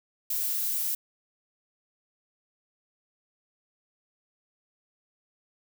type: noise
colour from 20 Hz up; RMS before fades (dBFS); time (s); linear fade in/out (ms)
violet; -29; 0.3-0.95; 5
effects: none